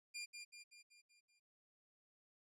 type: tone with echo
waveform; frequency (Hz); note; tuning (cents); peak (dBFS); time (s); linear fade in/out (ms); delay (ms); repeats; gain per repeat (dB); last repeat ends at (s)
20% pulse; 2402; D7; +38; -40; 0.14-0.26; 20; 190; 6; -5; 1.4
effects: resampled to 32000 Hz